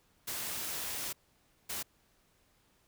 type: noise bursts at uneven times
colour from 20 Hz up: white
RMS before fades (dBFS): -38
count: 2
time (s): 0.27-1.13 / 1.69-1.83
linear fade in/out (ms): 10
effects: pink hiss -70 dBFS RMS until 2.87 s